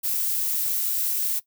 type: noise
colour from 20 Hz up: violet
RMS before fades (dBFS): -25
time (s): 0.03-1.4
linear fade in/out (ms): 20
effects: noise-tail reverb RT60 0.1 s tail -17 dB re dry